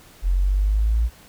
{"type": "exponential sweep", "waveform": "sine", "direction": "up", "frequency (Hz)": [43.65, 58.27], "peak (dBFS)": -16, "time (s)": [0.22, 1.1], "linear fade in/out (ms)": 50, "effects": ["pink hiss -49 dBFS RMS until 1.28 s"]}